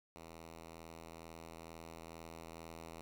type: tone with level ramp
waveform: 5% pulse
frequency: 82.2 Hz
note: E2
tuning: 4 cents flat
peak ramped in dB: -40 to -37 dBFS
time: 0.16-3.01 s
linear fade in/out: 0 ms
effects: none